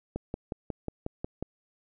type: click train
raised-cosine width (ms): 2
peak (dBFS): -19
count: 8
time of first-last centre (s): 0.16-1.426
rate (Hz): 5.53
effects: none